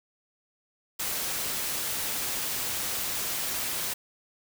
white noise, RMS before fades -31 dBFS, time 0.99-3.94 s, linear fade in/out 10 ms, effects none

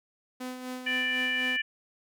sawtooth tone with tremolo, 253.5 Hz, B3, 45 cents sharp, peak -30 dBFS, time 0.4-1.57 s, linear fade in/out 10 ms, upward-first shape sine, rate 4 Hz, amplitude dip 50%
harmonic tone, 589 Hz, D5, 5 cents sharp, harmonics 3 / 4 / 5, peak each -29 / -31 / -33 dBFS, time 0.86-1.62 s, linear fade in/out 10 ms
effects none

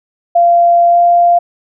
sine tone with pitch glide, 690 to 694.8 Hz, F5 to F5, -21 to -9 cents, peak -5 dBFS, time 0.35-1.39 s, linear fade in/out 10 ms, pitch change +12 cents, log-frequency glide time 0.89-0.98 s, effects none

